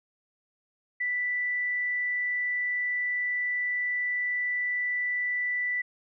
sine tone, 1975.5 Hz, B6, in tune, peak -26 dBFS, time 1-5.82 s, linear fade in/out 10 ms, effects none

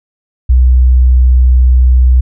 sine tone, 62.8 Hz, B1, 30 cents sharp, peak -3 dBFS, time 0.49-2.21 s, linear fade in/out 10 ms, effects none

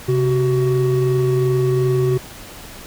triangle tone pair together, 132.4 / 374.5 Hz, C3 / F#4, +21 / +21 cents, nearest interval octave + tritone, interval 1800 cents, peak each -15 dBFS, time 0.08-2.18 s, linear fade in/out 10 ms, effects pink hiss -37 dBFS RMS until 2.86 s

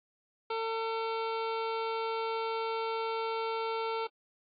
harmonic tone with a mistuned harmonic, 450 Hz, A4, 39 cents sharp, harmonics 1 / 2 / 3 / 5 / 6 / 7 / 8 / 9 / 10, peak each -34 / -36 / -39 / -44 / -48 / -51 / -50 / -52 / -53 dBFS, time 0.5-4.07 s, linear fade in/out 5 ms, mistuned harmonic 10, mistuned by +20 cents, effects AAC 32 kbps

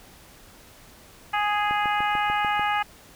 harmonic tone, 415.3 Hz, G#4, in tune, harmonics 2 / 3 / 4 / 5 / 6 / 7, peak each -24 / -28 / -30 / -32 / -34 / -35 dBFS, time 1.33-2.83 s, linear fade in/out 10 ms
click train, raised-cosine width 2 ms, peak -22 dBFS, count 7, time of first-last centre 1.71-2.595 s, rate 6.78 Hz
effects pink hiss -50 dBFS RMS until 3.15 s

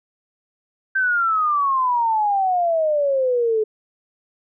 sine exponential sweep, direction down, 1568 to 426.3 Hz, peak -16 dBFS, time 0.95-3.64 s, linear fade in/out 10 ms, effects none

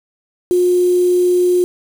sine tone with quantisation, 358.4 Hz, F4, 45 cents sharp, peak -10 dBFS, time 0.51-1.64 s, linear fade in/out 0 ms, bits 5, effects none

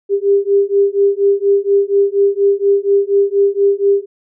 sine beating tone pair, 397.3 / 401.5 Hz, G4 / G4, +23 / +41 cents, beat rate 4.2 Hz, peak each -13 dBFS, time 0.09-4.06 s, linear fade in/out 50 ms, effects none

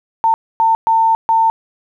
sine tone bursts at uneven times, 900 Hz, A5, 39 cents sharp, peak -9 dBFS, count 4, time 0.24-0.34 / 0.6-0.75 / 0.87-1.15 / 1.29-1.5 s, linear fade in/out 0 ms, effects 8-bit

